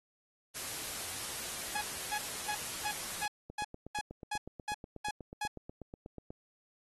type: noise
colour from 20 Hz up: white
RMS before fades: -40 dBFS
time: 0.54-3.27 s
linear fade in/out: 20 ms
type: tone bursts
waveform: sawtooth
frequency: 838 Hz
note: G#5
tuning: 15 cents sharp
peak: -30 dBFS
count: 11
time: 1.75-5.476 s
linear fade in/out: 5 ms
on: 66 ms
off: 300 ms
type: click train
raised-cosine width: 2 ms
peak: -31 dBFS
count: 24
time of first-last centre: 3.5-6.305 s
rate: 8.2 Hz
effects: AAC 32 kbps